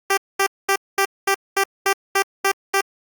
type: tone bursts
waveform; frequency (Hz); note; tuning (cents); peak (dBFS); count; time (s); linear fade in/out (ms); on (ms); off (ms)
10% pulse; 392; G4; 0; -7; 10; 0.1-2.81; 5; 73; 220
effects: Opus 48 kbps